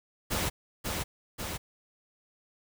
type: noise with echo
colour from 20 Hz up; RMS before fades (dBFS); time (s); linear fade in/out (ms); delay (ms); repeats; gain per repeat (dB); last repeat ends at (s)
pink; -30; 0.3-0.5; 20; 540; 2; -3; 1.58
effects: none